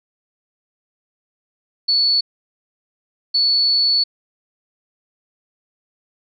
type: tone bursts at uneven times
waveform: sine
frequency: 4435 Hz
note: C#8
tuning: in tune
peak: -13 dBFS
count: 2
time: 1.88-2.21 / 3.34-4.04 s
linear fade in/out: 10 ms
effects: none